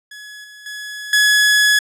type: tone with level steps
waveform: sawtooth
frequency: 1691 Hz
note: G#6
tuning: 31 cents sharp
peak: -30 / -34 / -24 / -7 dBFS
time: 0.11-1.79 s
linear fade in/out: 5 ms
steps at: 0.44 / 0.66 / 1.13 s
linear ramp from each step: 2 ms
effects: low-pass 11000 Hz 12 dB/octave